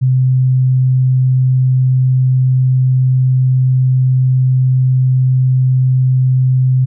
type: tone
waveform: sine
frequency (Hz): 129.1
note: C3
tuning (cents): -23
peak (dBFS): -8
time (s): 0.01-6.86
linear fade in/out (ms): 20
effects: none